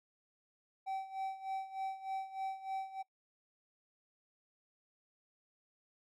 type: tone with tremolo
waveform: triangle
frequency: 770 Hz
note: G5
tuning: 31 cents flat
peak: -33 dBFS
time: 0.86-3.03 s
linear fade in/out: 20 ms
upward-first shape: sine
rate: 3.3 Hz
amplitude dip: 80%
effects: noise-tail reverb RT60 0.1 s tail -23 dB re dry